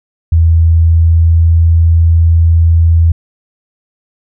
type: tone with pitch glide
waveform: sine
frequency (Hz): 82.2 to 82.87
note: E2 to E2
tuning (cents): -4 to +10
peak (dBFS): -4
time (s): 0.32-3.12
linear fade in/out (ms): 5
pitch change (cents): +14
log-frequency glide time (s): 0.55-1.56
effects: none